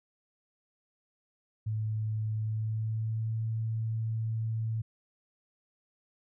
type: tone with pitch glide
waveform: sine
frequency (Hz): 108.7 to 111.76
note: A2 to A2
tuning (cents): -21 to +27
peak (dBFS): -29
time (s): 1.66-4.82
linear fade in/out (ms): 10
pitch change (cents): +48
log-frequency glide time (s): 2.37-3.37
effects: none